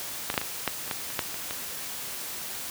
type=clicks; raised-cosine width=0.3 ms; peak=-10 / -14 / -6 / -16 / -8 / -21 / -12 / -21 / -9 / -21 / -16 dBFS; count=11; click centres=0.301 / 0.341 / 0.378 / 0.415 / 0.677 / 0.878 / 0.912 / 1.103 / 1.192 / 1.343 / 1.509 s; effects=white hiss -36 dBFS RMS until 2.7 s + high-pass 60 Hz 12 dB/octave